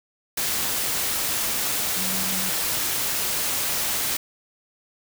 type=tone in noise; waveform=sine; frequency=188.3 Hz; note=F#3; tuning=31 cents sharp; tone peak=-33 dBFS; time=1.96-2.5 s; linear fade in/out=5 ms; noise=white; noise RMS=-25 dBFS; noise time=0.37-4.17 s; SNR=-11 dB; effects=none